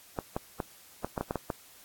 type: clicks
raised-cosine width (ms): 1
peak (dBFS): -16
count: 9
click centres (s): 0.188 / 0.365 / 0.602 / 1.046 / 1.178 / 1.21 / 1.309 / 1.357 / 1.502
effects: white hiss -55 dBFS RMS until 1.84 s + AAC 64 kbps